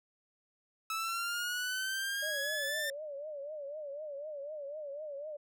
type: linear sweep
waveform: sawtooth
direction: up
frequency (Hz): 1300 to 1798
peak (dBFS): -30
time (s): 0.9-2.9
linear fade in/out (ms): 2
type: tone with vibrato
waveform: sine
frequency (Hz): 587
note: D5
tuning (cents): -1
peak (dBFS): -39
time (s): 2.22-5.37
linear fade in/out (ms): 10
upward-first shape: triangle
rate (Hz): 4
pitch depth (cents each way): 130
effects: none